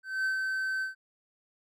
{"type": "tone with ADSR envelope", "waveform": "triangle", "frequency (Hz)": 1539, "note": "G6", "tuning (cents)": -32, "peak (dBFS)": -24, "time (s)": [0.03, 0.95], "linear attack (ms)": 220, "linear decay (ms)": 110, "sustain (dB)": -3, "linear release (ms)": 130, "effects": []}